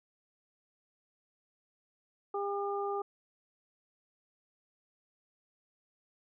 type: harmonic tone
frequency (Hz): 402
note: G4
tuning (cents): +44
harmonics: 1 / 2 / 3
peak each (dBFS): -34 / -37 / -39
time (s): 2.34-3.02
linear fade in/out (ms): 5
effects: none